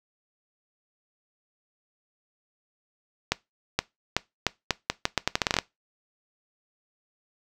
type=accelerating click train; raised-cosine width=0.2 ms; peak=-4 dBFS; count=16; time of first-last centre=3.32-5.587 s; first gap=470 ms; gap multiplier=0.8; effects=noise-tail reverb RT60 0.2 s tail -21 dB re dry